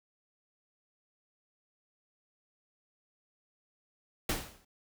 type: noise with exponential decay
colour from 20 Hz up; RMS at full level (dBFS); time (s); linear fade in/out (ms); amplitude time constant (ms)
pink; -29; 4.29-4.65; 5; 78
effects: none